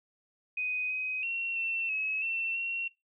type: tone with pitch steps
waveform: sine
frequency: 2500 / 2519 / 2728 / 2696 / 2570 / 2693 / 2731 Hz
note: D#7 / D#7 / F7 / E7 / E7 / E7 / F7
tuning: +8 / +21 / -41 / +38 / -45 / +36 / -39 cents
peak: -30 dBFS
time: 0.57-2.88 s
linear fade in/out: 5 ms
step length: 330 ms
effects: noise-tail reverb RT60 0.2 s tail -20 dB re dry